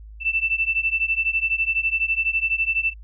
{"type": "beating tone pair", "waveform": "sine", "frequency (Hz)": [2658, 2670], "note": ["E7", "E7"], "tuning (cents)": [14, 22], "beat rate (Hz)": 12, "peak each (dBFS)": [-22, -23], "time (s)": [0.2, 2.94], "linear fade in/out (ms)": 50, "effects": ["added 53 Hz sine -38 dBFS peak until 3.03 s"]}